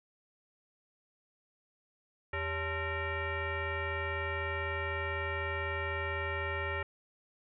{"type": "tone with frequency modulation", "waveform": "sine", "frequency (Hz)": 880, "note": "A5", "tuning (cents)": 0, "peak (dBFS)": -32, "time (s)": [2.33, 6.83], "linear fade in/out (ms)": 5, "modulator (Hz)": 482, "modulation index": 3, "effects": []}